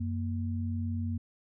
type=tone pair together; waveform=sine; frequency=92.5 / 233.1 Hz; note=F#2 / A#3; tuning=0 / 0 cents; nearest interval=octave + major third; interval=1600 cents; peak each=-31 / -35 dBFS; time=0-1.18 s; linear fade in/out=10 ms; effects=none